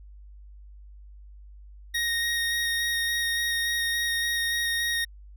25% pulse tone with vibrato, 1867 Hz, A#6, 2 cents sharp, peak -21 dBFS, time 1.94-5.05 s, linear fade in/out 10 ms, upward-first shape square, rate 3.5 Hz, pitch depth 8 cents each way, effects added 50 Hz sine -44 dBFS peak until 5.36 s

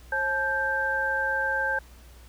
sine tone cluster, 537 / 868 / 1572 Hz, C5 / A5 / G6, +45 / -24 / +4 cents, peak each -32 / -31 / -25 dBFS, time 0.12-1.79 s, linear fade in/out 5 ms, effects added 60 Hz sine -47 dBFS peak until 2.28 s + pink hiss -55 dBFS RMS until 2.28 s

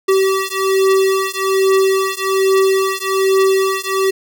square beating tone pair, 384.1 / 385.3 Hz, G4 / G4, -35 / -30 cents, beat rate 1.2 Hz, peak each -16 dBFS, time 0.08-4.11 s, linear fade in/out 10 ms, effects none

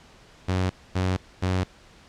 sawtooth tone bursts, 92.6 Hz, F#2, 2 cents sharp, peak -18 dBFS, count 3, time 0.48-1.64 s, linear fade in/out 10 ms, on 220 ms, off 250 ms, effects pink hiss -52 dBFS RMS until 2.08 s + low-pass 6000 Hz 12 dB/octave

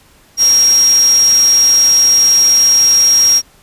sine tone in noise, 5610 Hz, F8, 7 cents sharp, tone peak -6 dBFS, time 0.37-3.42 s, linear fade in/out 50 ms, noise white, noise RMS -22 dBFS, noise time 0.37-3.42 s, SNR +13 dB, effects pink hiss -47 dBFS RMS until 3.62 s + resampled to 32000 Hz

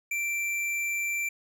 sine tone with tanh clipping, 2349 Hz, D7, in tune, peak -29 dBFS, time 0.11-1.29 s, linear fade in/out 5 ms, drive 15 dB, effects none

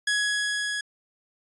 sawtooth tone with level ramp, 1674 Hz, G#6, 13 cents sharp, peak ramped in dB -18 to -24 dBFS, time 0.07-0.81 s, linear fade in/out 5 ms, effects resampled to 24000 Hz

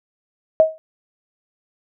sine tone with exponential decay, 635 Hz, D#5, 35 cents sharp, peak -5 dBFS, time 0.6-0.78 s, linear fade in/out 0 ms, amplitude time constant 39 ms, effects none

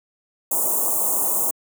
white band-stop noise, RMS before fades -21 dBFS, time 0.51-1.51 s, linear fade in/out 5 ms, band 1100 to 7100 Hz, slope 48 dB/octave, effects high-pass 300 Hz 12 dB/octave

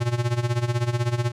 square tone with tremolo, 120 Hz, B2, 49 cents flat, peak -19 dBFS, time 0-1.32 s, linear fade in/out 20 ms, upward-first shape sine, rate 16 Hz, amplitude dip 80%, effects low-pass 8000 Hz 12 dB/octave

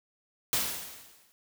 white noise with exponential decay, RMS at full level -26 dBFS, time 0.53-1.32 s, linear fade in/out 0 ms, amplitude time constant 170 ms, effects none

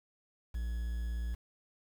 triangle tone with quantisation, 58.3 Hz, A#1, 1 cent sharp, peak -31 dBFS, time 0.54-1.35 s, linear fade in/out 10 ms, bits 9, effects none

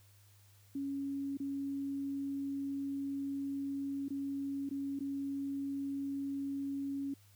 sine tone with dropouts, 277.2 Hz, C#4, in tune, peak -35 dBFS, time 0.75-7.14 s, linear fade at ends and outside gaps 5 ms, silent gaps 1.372-1.4 / 4.084-4.104 / 4.692-4.71 / 4.992-5.005 s, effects added 100 Hz sine -61 dBFS peak until 7.35 s + white hiss -67 dBFS RMS until 7.35 s

